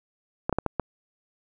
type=clicks; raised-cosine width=1 ms; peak=-10 dBFS; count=5; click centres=0.495 / 0.527 / 0.586 / 0.663 / 0.797 s; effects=none